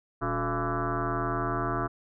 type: tone with frequency modulation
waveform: sine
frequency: 523.3 Hz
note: C5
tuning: in tune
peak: -26 dBFS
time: 0.21-1.88 s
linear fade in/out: 20 ms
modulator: 161 Hz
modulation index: 5.5
effects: none